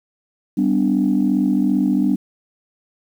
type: chord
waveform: sine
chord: G major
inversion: none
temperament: equal with one note detuned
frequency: 196 / 251 / 293.7 Hz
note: G3 / B3 / D4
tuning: 0 / +28 / 0 cents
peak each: -18 dBFS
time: 0.57-2.16 s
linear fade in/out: 10 ms
effects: tanh soft clip ceiling -7 dBFS + 8-bit